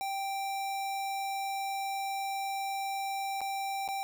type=tone with dropouts; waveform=square; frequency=784 Hz; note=G5; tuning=in tune; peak=-33 dBFS; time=0.01-4.03 s; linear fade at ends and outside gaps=0 ms; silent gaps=3.407-3.415 / 3.878-3.887 s; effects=none